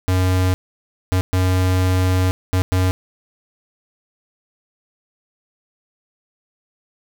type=tone bursts at uneven times; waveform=square; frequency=92.4 Hz; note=F#2; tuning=2 cents flat; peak=-15 dBFS; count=5; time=0.08-0.54 / 1.12-1.21 / 1.33-2.31 / 2.53-2.62 / 2.72-2.91 s; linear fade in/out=0 ms; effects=none